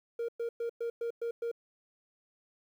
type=tone bursts; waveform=triangle; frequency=467.2 Hz; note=A#4; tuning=4 cents sharp; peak=-29 dBFS; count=7; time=0.19-1.515 s; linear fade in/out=5 ms; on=95 ms; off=110 ms; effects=tanh soft clip ceiling -25 dBFS + 11-bit